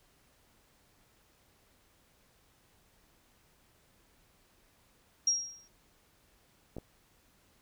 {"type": "tone with exponential decay", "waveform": "sine", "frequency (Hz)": 5620, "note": "F8", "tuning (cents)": 10, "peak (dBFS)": -22, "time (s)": [5.27, 5.68], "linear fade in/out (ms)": 5, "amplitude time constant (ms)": 88}
{"type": "clicks", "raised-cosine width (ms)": 2, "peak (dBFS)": -28, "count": 2, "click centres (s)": [6.767, 6.784]}
{"effects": ["pink hiss -67 dBFS RMS until 7.61 s"]}